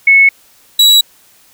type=tone pair in turn; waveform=sine / 40% pulse; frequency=2200 / 3897 Hz; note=C#7 / B7; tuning=-14 / -24 cents; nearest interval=minor seventh; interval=990 cents; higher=second; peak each=-3 dBFS; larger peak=neither; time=0.07-0.29 / 0.79-1.01 s; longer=neither; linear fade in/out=5 ms; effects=white hiss -47 dBFS RMS until 1.53 s